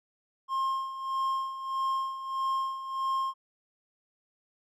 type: tone with tremolo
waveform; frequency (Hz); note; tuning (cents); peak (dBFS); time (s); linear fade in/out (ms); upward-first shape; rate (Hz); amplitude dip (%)
triangle; 1066; C6; +32; -24; 0.48-3.34; 50; sine; 1.6; 70
effects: none